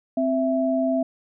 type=tone pair together; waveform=sine; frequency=261.5 / 661 Hz; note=C4 / E5; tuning=-1 / +5 cents; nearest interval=octave + major third; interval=1606 cents; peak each=-22 dBFS; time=0.17-1.03 s; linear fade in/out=5 ms; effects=none